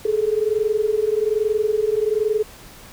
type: tone pair together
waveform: sine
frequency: 418 / 439.2 Hz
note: G#4 / A4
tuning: +11 / -3 cents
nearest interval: minor second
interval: 86 cents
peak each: -20 dBFS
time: 0.05-2.43 s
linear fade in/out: 5 ms
effects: pink hiss -43 dBFS RMS until 2.92 s